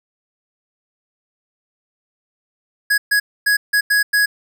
square tone bursts at uneven times, 1667 Hz, G#6, 6 cents sharp, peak -13 dBFS, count 6, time 2.9-2.98 / 3.11-3.2 / 3.46-3.57 / 3.73-3.81 / 3.9-4.03 / 4.13-4.26 s, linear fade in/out 10 ms, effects none

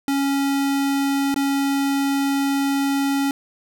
square tone with dropouts, 277.2 Hz, C#4, in tune, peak -19 dBFS, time 0.08-3.31 s, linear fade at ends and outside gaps 1 ms, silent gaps 1.343-1.361 s, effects none

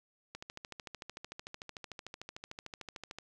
click train, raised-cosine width 0.2 ms, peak -26 dBFS, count 39, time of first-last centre 0.35-3.186 s, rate 13.4 Hz, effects none

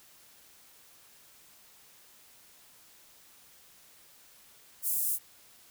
pink high-pass noise, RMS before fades -30 dBFS, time 4.82-5.19 s, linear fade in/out 50 ms, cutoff 9500 Hz, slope 24 dB/octave, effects white hiss -58 dBFS RMS until 5.7 s

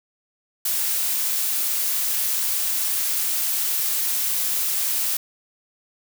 blue noise, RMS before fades -23 dBFS, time 0.65-5.17 s, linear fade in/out 5 ms, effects none

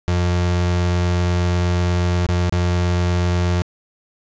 35% pulse tone with dropouts, 88.3 Hz, F2, 20 cents sharp, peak -14 dBFS, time 0.08-3.62 s, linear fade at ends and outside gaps 0 ms, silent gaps 2.265-2.289 / 2.495-2.524 s, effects resampled to 16000 Hz + 9-bit

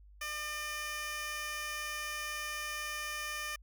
15% pulse tone with high-pass filter, 602 Hz, D5, 43 cents sharp, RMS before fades -39 dBFS, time 0.21-3.56 s, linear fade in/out 5 ms, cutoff 1500 Hz, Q 0.72, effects added 50 Hz sine -54 dBFS peak until 3.62 s

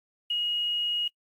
sine tone with quantisation, 2884 Hz, F#7, 45 cents flat, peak -25 dBFS, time 0.3-1.08 s, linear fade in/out 5 ms, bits 9, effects noise-tail reverb RT60 0.1 s tail -25 dB re dry + AAC 64 kbps

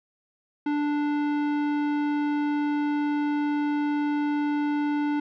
sine tone with tanh clipping, 293.7 Hz, D4, in tune, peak -25 dBFS, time 0.66-5.2 s, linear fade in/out 5 ms, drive 16 dB, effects none

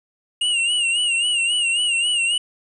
square tone with vibrato, 2833 Hz, F7, 24 cents sharp, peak -18 dBFS, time 0.41-2.38 s, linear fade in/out 5 ms, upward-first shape sine, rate 3.7 Hz, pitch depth 78 cents each way, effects resampled to 24000 Hz + 9-bit

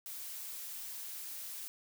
blue noise, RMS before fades -44 dBFS, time 0.06-1.68 s, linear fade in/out 0 ms, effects none

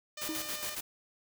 5% pulse tone, 603 Hz, D5, 46 cents sharp, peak -29 dBFS, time 0.17-0.75 s, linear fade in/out 5 ms
white noise with tremolo, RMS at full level -37 dBFS, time 0.21-0.81 s, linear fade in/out 10 ms, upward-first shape square, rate 7.2 Hz, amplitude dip 60%
triangle tone with exponential decay, 316.5 Hz, D#4, 30 cents sharp, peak -30 dBFS, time 0.29-0.6 s, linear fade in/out 0 ms, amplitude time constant 66 ms
effects none

